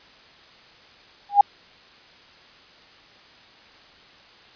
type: tone with exponential growth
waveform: sine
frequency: 812 Hz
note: G#5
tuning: 39 cents flat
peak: -5 dBFS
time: 1.29-1.41 s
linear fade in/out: 5 ms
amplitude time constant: 25 ms
effects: white hiss -50 dBFS RMS until 4.55 s + resampled to 11025 Hz